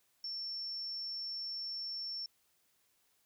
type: tone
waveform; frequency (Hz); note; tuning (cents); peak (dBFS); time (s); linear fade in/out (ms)
sine; 5420; E8; +47; -38; 0.24-2.26; 2
effects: white hiss -74 dBFS RMS until 3.25 s